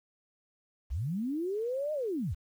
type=linear two-way sweep; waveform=sine; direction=up then down; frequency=49.62 to 622.3 to 49.62 Hz; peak=-30 dBFS; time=0.9-2.35 s; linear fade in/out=20 ms; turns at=1.93 s; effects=10-bit